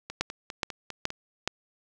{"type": "two click trains", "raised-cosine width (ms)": 0.2, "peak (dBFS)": [-19, -9], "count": [6, 4], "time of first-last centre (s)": [[0.1, 1.104], [0.21, 1.476]], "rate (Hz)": [4.98, 2.37], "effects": []}